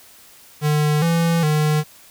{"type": "tone with pitch steps", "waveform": "square", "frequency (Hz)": [150.2, 167.5, 152.1], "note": ["D3", "E3", "D#3"], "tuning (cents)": [39, 28, -39], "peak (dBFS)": -16, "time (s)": [0.61, 1.84], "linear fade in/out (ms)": 50, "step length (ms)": 410, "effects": ["white hiss -47 dBFS RMS until 2.1 s"]}